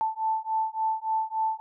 sine beating tone pair, 880 / 883.5 Hz, A5 / A5, 0 / +7 cents, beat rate 3.5 Hz, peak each -28 dBFS, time 0.01-1.6 s, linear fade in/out 0 ms, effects none

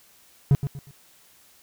triangle tone with echo, 140 Hz, C#3, 18 cents sharp, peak -11 dBFS, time 0.51-0.55 s, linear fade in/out 0 ms, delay 120 ms, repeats 3, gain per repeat -10 dB, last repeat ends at 0.91 s, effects white hiss -56 dBFS RMS until 1.62 s

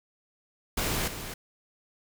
pink noise with echo, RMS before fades -29 dBFS, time 0.77-1.08 s, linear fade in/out 5 ms, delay 260 ms, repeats 1, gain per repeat -9 dB, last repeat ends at 1.34 s, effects none

